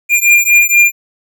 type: beating tone pair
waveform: square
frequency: 2398 / 2402.2 Hz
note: D7 / D7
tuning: +36 / +39 cents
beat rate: 4.2 Hz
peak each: -10 dBFS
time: 0.09-0.92 s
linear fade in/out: 50 ms
effects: none